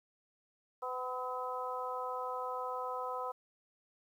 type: harmonic tone with a mistuned harmonic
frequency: 252.4 Hz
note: B3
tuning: 38 cents sharp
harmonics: 2 / 3 / 4 / 5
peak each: -41 / -43 / -40 / -42 dBFS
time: 0.82-3.32 s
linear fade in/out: 10 ms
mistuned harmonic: 5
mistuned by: +23 cents
effects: 11-bit